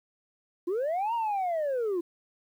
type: linear two-way sweep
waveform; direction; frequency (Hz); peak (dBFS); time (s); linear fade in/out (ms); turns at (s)
sine; up then down; 329.6 to 951 to 329.6; -24; 0.67-2.01; 10; 1.14
effects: tanh soft clip ceiling -25 dBFS + 10-bit